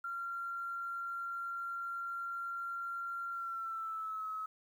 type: tone with pitch glide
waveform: sine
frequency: 1378 to 1285.7 Hz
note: F6 to E6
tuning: -24 to -44 cents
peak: -37 dBFS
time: 0.04-4.46 s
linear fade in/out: 5 ms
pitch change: -120 cents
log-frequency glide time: 3.32-4.26 s
effects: 11-bit